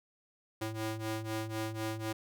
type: ring-modulated tone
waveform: sawtooth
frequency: 220 Hz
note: A3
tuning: in tune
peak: -28 dBFS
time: 0.61-2.13 s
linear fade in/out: 10 ms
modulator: 112 Hz
effects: none